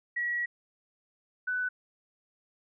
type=tone pair in turn; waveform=sine; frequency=1921 / 1495.3 Hz; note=B6 / F#6; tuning=-48 / +18 cents; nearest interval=major third; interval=434 cents; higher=first; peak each=-28 dBFS; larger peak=neither; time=0.16-0.46 / 1.47-1.69 s; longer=first; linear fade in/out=10 ms; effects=none